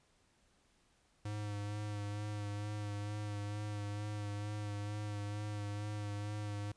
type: tone with vibrato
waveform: square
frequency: 103.83 Hz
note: G#2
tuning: in tune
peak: -39 dBFS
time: 1.25-6.72 s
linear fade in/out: 5 ms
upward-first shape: sine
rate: 2.2 Hz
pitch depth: 23 cents each way
effects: pink hiss -72 dBFS RMS until 6.76 s + resampled to 22050 Hz